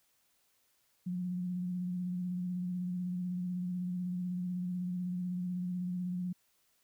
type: tone with vibrato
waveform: sine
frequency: 179.7 Hz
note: F3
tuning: 50 cents sharp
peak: -33 dBFS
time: 1.06-6.33 s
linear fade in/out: 10 ms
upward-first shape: square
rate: 16 Hz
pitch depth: 22 cents each way
effects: white hiss -73 dBFS RMS until 6.83 s